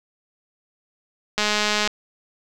click train, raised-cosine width 0.2 ms, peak -4 dBFS, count 105, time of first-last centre 1.38-1.875 s, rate 210 Hz, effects none

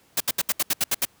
white noise bursts, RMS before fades -22 dBFS, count 9, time 0.17-1.052 s, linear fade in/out 5 ms, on 34 ms, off 72 ms, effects pink hiss -59 dBFS RMS until 1.2 s + high-pass 80 Hz 12 dB/octave

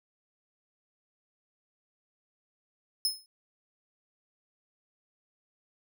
sawtooth tone with exponential decay, 5180 Hz, E8, 31 cents flat, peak -20 dBFS, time 3.05-3.26 s, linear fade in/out 1 ms, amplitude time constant 44 ms, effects none

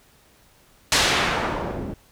white noise with low-pass filter sweep, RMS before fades -23 dBFS, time 0.92-1.94 s, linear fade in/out 2 ms, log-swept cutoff 6400 to 270 Hz, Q 0.74, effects pink hiss -56 dBFS RMS until 2.11 s

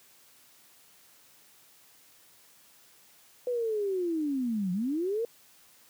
sine linear two-way sweep, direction down then up, 501 to 174.61 to 477.5 Hz, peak -27 dBFS, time 3.47-5.25 s, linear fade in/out 2 ms, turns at 4.72 s, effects white hiss -59 dBFS RMS until 5.89 s + high-pass 80 Hz 12 dB/octave

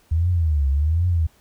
sine tone with vibrato, 77.9 Hz, D#2, 3 cents sharp, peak -16 dBFS, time 0.11-1.27 s, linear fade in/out 10 ms, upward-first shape triangle, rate 1.3 Hz, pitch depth 260 cents each way, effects pink hiss -58 dBFS RMS until 1.4 s

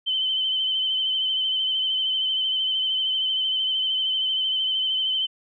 sine tone with vibrato, 3071 Hz, G7, 36 cents flat, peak -21 dBFS, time 0.06-5.27 s, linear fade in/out 20 ms, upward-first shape sine, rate 13 Hz, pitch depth 32 cents each way, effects none

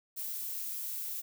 violet noise, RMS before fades -38 dBFS, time 0.16-1.22 s, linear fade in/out 20 ms, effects none

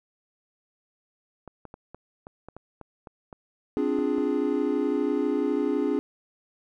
clicks, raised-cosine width 1 ms, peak -27 dBFS, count 12, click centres 1.477 / 1.653 / 1.741 / 1.946 / 2.269 / 2.486 / 2.566 / 2.813 / 3.072 / 3.328 / 3.988 / 4.183 s
triangle chord, D half-diminished seventh, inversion third, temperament equal, 261.6 / 293.7 / 349.2 / 415.3 Hz, C4 / D4 / F4 / Ab4, 0 / 0 / 0 / 0 cents, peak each -27 / -25 / -29 / -26 dBFS, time 3.77-5.99 s, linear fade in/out 0 ms
effects none

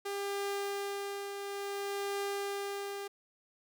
sawtooth tone with tremolo, 400.1 Hz, G4, 35 cents sharp, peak -29 dBFS, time 0.05-3.08 s, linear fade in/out 10 ms, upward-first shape triangle, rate 0.58 Hz, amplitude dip 50%, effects none

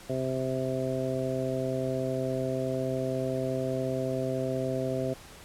harmonic tone, 130.6 Hz, C3, 3 cents flat, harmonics 1 / 2 / 3 / 4 / 5, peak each -34 / -34 / -34 / -34 / -34 dBFS, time 0.09-5.14 s, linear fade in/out 10 ms, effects pink hiss -49 dBFS RMS until 5.44 s + low-pass 12000 Hz 12 dB/octave

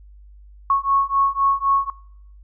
sine beating tone pair, 1100 / 1103.9 Hz, C#6 / C#6, -14 / -8 cents, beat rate 3.9 Hz, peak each -19 dBFS, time 0.7-1.9 s, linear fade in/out 2 ms, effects noise-tail reverb RT60 0.8 s tail -25 dB re dry + added 50 Hz sine -42 dBFS peak until 2.43 s

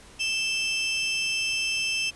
30% pulse tone pair together, 2640 / 3137 Hz, E7 / G7, +2 / +1 cents, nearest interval minor third, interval 299 cents, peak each -23 / -28 dBFS, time 0.19-2.11 s, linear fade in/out 20 ms, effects pink hiss -50 dBFS RMS until 2.15 s + resampled to 24000 Hz

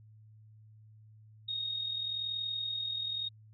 sine tone with amplitude modulation, 3729 Hz, A#7, in tune, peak -31 dBFS, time 1.48-3.29 s, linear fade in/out 10 ms, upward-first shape sine, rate 40.9 Hz, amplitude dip 50%, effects added 108 Hz sine -54 dBFS peak until 3.53 s

